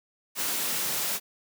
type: high-pass noise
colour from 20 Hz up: white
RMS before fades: -29 dBFS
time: 0.35-1.2 s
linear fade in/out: 50 ms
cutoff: 130 Hz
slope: 48 dB/octave
effects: none